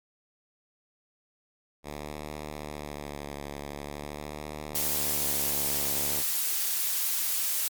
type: tone with vibrato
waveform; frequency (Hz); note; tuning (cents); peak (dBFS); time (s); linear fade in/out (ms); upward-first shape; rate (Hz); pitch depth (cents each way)
5% pulse; 73.42; D2; 0; -25; 1.83-6.24; 50; sine; 0.45; 43
type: noise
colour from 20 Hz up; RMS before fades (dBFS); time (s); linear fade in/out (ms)
blue; -28; 4.75-7.68; 2
effects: MP3 96 kbps